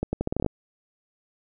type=accelerating click train; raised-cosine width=2 ms; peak=-12 dBFS; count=10; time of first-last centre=0.03-0.463 s; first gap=100 ms; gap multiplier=0.8; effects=none